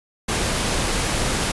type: noise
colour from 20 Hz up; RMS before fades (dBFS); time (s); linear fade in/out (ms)
pink; -22; 0.28-1.52; 10
effects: resampled to 24000 Hz